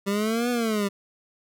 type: exponential two-way sweep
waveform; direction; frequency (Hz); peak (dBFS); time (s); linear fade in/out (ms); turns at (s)
25% pulse; up then down; 196 to 246.9 to 196; -19; 0.06-0.89; 20; 0.5
effects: none